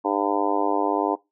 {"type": "harmonic tone", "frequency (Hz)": 100.9, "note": "G#2", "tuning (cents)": -49, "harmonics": [3, 4, 5, 6, 7, 8, 9, 10], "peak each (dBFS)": [-26, -28, -30, -32, -28, -31, -26, -31], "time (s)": [0.04, 1.16], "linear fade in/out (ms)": 20, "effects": ["noise-tail reverb RT60 0.2 s tail -21 dB re dry"]}